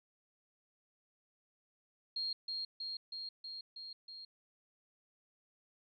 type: tone with echo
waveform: sine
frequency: 4234 Hz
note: C8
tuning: 20 cents sharp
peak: -35 dBFS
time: 2.16-2.33 s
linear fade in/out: 5 ms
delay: 320 ms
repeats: 6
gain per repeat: -2 dB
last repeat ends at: 4.25 s
effects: none